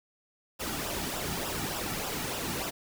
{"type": "noise with flanger", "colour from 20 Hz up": "pink", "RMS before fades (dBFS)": -34, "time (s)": [0.59, 2.71], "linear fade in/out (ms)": 20, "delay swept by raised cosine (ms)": [0.46, 1.96], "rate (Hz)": 3.4, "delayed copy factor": -0.6, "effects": []}